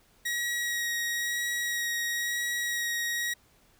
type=tone with vibrato; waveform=sawtooth; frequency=1900 Hz; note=A#6; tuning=33 cents sharp; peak=-25 dBFS; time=0.25-3.34 s; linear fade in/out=10 ms; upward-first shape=sine; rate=1 Hz; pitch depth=12 cents each way; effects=pink hiss -63 dBFS RMS until 3.79 s